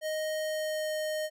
square tone with pitch glide, 622.3 to 618 Hz, D#5 to D#5, 0 to -12 cents, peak -31 dBFS, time 0.01-1.3 s, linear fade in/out 50 ms, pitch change -12 cents, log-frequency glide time 0.4-0.92 s, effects none

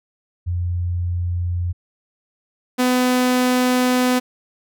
sine / sawtooth tone pair in turn, 87.9 / 251.2 Hz, F2 / B3, +12 / +30 cents, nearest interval octave + tritone, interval 1818 cents, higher second, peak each -19 / -11 dBFS, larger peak second, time 0.46-1.73 / 2.78-4.2 s, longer second, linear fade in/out 20 ms, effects none

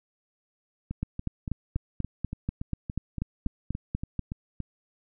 two click trains, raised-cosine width 5 ms, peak -16 / -20 dBFS, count 14 / 14, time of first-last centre 1.03-4.193 / 0.91-4.603 s, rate 4.11 / 3.52 Hz, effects none

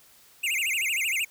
square tone with vibrato, 2428 Hz, D#7, 43 cents flat, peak -25 dBFS, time 0.43-1.25 s, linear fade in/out 10 ms, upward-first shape sine, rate 13 Hz, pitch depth 280 cents each way, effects white hiss -56 dBFS RMS until 1.3 s

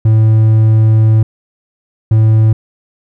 triangle tone pair in turn, 110 / 110 Hz, A2 / A2, 0 / 0 cents, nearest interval unison, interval 0 cents, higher neither, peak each -3 dBFS, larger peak neither, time 0.05-1.23 / 2.11-2.53 s, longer first, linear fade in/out 5 ms, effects none

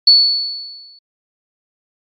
sine tone with exponential decay, 4435 Hz, C#8, in tune, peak -3 dBFS, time 0.07-0.99 s, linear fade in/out 5 ms, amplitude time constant 200 ms, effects Opus 48 kbps

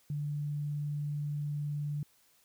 sine tone, 146.83 Hz, D3, in tune, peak -32 dBFS, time 0.1-2.03 s, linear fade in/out 2 ms, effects white hiss -67 dBFS RMS until 2.44 s

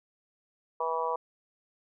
harmonic tone, 162.9 Hz, E3, 20 cents flat, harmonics 3 / 4 / 5 / 6 / 7, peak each -33 / -37 / -38 / -31 / -36 dBFS, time 0.8-1.16 s, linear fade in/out 5 ms, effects none

